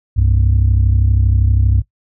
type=tone pair together; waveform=sine; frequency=65.41 / 98 Hz; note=C2 / G2; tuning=0 / 0 cents; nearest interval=perfect fifth; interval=700 cents; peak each=-11 dBFS; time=0.16-1.82 s; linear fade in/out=20 ms; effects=noise-tail reverb RT60 0.1 s tail -18 dB re dry + tanh soft clip ceiling -5 dBFS